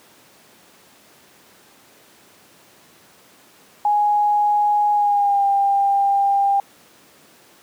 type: tone with pitch glide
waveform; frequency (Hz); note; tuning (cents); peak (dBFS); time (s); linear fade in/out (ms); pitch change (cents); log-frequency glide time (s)
sine; 830.6 to 796.8; G#5 to G5; 0 to +28; -14; 3.85-6.6; 2; -72; 4.93-5.45
effects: pink hiss -50 dBFS RMS until 7.62 s + high-pass 200 Hz 12 dB/octave